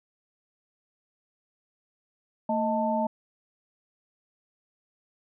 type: tone cluster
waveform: sine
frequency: 225.1 / 628 / 886 Hz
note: A3 / D#5 / A5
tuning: +40 / +16 / +12 cents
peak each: -28 dBFS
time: 2.49-3.07 s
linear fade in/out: 5 ms
effects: none